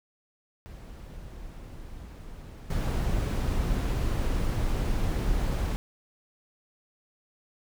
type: noise with level steps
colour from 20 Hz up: brown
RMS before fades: -42 / -27 dBFS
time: 0.66-5.76 s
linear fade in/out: 0 ms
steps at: 2.7 s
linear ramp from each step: 5 ms
effects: none